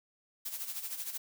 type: noise with tremolo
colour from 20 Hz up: blue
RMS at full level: -37 dBFS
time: 0.45-1.18 s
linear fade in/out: 10 ms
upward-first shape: sine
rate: 13 Hz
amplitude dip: 65%
effects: none